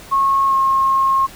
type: tone with pitch glide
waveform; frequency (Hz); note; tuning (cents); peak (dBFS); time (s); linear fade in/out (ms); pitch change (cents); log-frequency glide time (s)
sine; 1090 to 1076.2; C#6 to C6; -29 to +48; -12; 0.11-1.27; 20; -23; 0.46-0.55
effects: pink hiss -39 dBFS RMS until 1.35 s